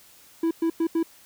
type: tone bursts at uneven times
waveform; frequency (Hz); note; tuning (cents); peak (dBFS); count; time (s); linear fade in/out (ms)
triangle; 329.6; E4; 0; -18; 4; 0.43-0.51 / 0.62-0.7 / 0.8-0.87 / 0.95-1.03; 5
effects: white hiss -53 dBFS RMS until 1.25 s